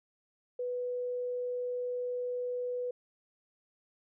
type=tone; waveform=sine; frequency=493.9 Hz; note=B4; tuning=in tune; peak=-32 dBFS; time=0.59-2.91 s; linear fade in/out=5 ms; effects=none